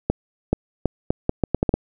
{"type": "accelerating click train", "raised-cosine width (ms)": 2, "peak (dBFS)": -4, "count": 10, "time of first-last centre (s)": [0.1, 1.74], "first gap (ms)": 430, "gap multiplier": 0.76, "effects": []}